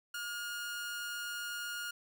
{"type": "tone with amplitude modulation", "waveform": "sawtooth", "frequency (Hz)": 1426, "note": "F6", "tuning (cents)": 36, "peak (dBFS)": -33, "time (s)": [0.14, 1.91], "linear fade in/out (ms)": 5, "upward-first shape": "sine", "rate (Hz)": 248, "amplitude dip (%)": 30, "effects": []}